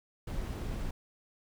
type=noise; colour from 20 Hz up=brown; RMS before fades=-36 dBFS; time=0.27-0.91 s; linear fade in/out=5 ms; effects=none